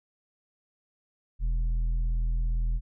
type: tone with tanh clipping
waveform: triangle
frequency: 41.2 Hz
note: E1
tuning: in tune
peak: -25 dBFS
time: 1.39-2.81 s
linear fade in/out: 50 ms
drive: 10 dB
effects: none